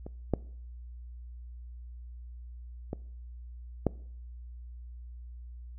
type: clicks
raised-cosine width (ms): 2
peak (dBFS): -27 / -12 / -20 / -11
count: 4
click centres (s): 0.065 / 0.337 / 2.931 / 3.867
effects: noise-tail reverb RT60 0.6 s tail -22 dB re dry + added 60 Hz sine -42 dBFS peak until 5.78 s

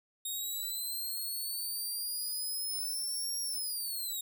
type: linear two-way sweep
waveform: 5% pulse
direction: up then down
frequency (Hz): 3720 to 5610 to 3720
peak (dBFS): -28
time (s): 0.25-4.21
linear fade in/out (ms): 5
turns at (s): 3.41
effects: none

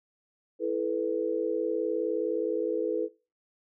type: chord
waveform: sine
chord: E suspended fourth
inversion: none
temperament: equal with one note detuned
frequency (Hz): 329.6 / 434.4 / 493.9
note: E4 / A4 / B4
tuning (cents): 0 / -22 / 0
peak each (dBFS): -32 / -30 / -30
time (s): 0.59-3.09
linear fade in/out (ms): 50
effects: noise-tail reverb RT60 0.3 s tail -20 dB re dry

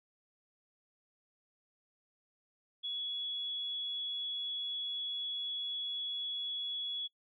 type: tone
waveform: sine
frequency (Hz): 3374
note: G#7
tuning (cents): +27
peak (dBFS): -35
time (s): 2.83-7.08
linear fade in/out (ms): 20
effects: noise-tail reverb RT60 0.1 s tail -25 dB re dry

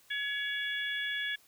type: harmonic tone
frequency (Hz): 564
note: C#5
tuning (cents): +30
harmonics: 3 / 4 / 5 / 6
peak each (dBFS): -34 / -40 / -45 / -37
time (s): 0.1-1.36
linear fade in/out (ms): 10
effects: white hiss -63 dBFS RMS until 1.47 s

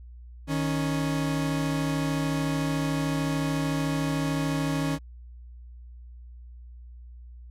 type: tone pair together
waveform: 40% pulse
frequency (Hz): 155.4 / 277.2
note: D#3 / C#4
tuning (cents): -2 / 0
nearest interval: minor seventh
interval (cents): 1002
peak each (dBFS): -27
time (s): 0.47-4.99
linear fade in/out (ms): 50
effects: added 60 Hz sine -42 dBFS peak until 7.5 s + low-pass 12000 Hz 12 dB/octave

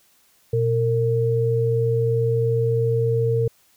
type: tone pair together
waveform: sine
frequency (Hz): 119.9 / 457.1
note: A#2 / A#4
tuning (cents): +49 / -34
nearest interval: octave + major seventh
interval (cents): 2317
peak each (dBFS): -20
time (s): 0.53-3.48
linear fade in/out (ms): 5
effects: white hiss -59 dBFS RMS until 3.76 s

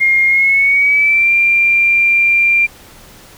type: tone with pitch glide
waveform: sine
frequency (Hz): 2131 to 2378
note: C7 to D7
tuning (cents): +31 to +21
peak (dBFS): -8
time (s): 0-2.67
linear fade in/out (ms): 20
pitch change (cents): +190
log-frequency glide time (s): 0.26-1.33
effects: pink hiss -40 dBFS RMS until 3.37 s

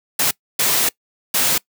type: noise bursts at uneven times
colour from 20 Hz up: white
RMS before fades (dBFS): -17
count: 3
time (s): 0.19-0.31 / 0.59-0.89 / 1.34-1.58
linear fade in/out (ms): 5
effects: noise-tail reverb RT60 0.1 s tail -23 dB re dry + high-pass 100 Hz 12 dB/octave

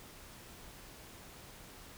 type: silence
effects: pink hiss -53 dBFS RMS until 1.97 s

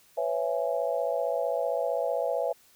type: chord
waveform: sine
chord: C# minor seventh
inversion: third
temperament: just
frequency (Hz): 498.9 / 554.4 / 665.2 / 831.5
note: B4 / C#5 / E5 / G#5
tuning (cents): +17 / 0 / +16 / +2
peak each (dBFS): -31 / -30 / -30 / -36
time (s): 0.17-2.53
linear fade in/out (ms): 10
effects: white hiss -60 dBFS RMS until 2.75 s

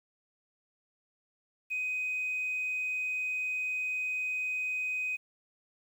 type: tone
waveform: sine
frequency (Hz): 2508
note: D#7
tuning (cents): +13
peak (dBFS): -29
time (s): 1.7-5.17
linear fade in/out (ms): 20
effects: tanh soft clip ceiling -27 dBFS + 10-bit

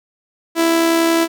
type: tone with amplitude modulation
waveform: sawtooth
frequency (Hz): 331.5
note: E4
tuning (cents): +10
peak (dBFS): -7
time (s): 0.55-1.28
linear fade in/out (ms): 50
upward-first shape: sine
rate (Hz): 71.1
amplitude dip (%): 35
effects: none

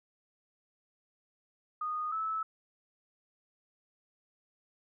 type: tone pair in turn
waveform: sine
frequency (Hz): 1235 / 1305.2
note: D#6 / E6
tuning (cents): -13 / -18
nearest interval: minor second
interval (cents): 95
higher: second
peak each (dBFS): -32 / -31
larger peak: second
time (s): 1.81-2.12 / 2.12-2.43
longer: neither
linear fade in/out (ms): 5
effects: none

